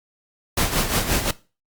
pink noise with tremolo, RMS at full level -19 dBFS, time 0.57-1.31 s, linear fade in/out 5 ms, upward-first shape sine, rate 5.7 Hz, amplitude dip 65%, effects noise-tail reverb RT60 0.3 s tail -19 dB re dry + Opus 48 kbps

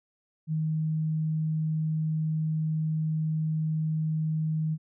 sine tone, 157 Hz, D#3, 16 cents sharp, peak -25 dBFS, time 0.47-4.78 s, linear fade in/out 50 ms, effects none

